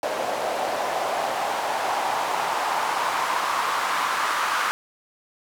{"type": "noise with band-pass filter sweep", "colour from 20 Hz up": "white", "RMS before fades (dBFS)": -25, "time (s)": [0.03, 4.71], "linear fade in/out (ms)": 0, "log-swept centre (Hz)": [620, 1200], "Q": 2.8, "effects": []}